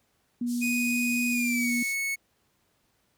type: tone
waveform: sine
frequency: 241.2 Hz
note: B3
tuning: 41 cents flat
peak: -26 dBFS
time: 0.41-1.83 s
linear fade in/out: 5 ms
type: band-pass noise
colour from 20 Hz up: white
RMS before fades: -43 dBFS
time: 0.46-1.96 s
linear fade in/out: 50 ms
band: 4600 to 11000 Hz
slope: 24 dB/octave
type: tone with pitch glide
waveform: 45% pulse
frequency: 2489 to 2205 Hz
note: D#7 to C#7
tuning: 0 to -10 cents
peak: -27 dBFS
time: 0.61-2.16 s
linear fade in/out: 20 ms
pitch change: -210 cents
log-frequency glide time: 1.31-1.73 s
effects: pink hiss -70 dBFS RMS until 3.17 s + high-pass 60 Hz 12 dB/octave